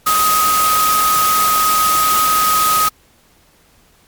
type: tone in noise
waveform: sine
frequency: 1258 Hz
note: D#6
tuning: 19 cents sharp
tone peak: -12 dBFS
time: 0.06-2.89 s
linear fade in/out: 10 ms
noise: white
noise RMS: -18 dBFS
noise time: 0.06-2.89 s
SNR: +3 dB
effects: pink hiss -52 dBFS RMS until 4.07 s + MP3 96 kbps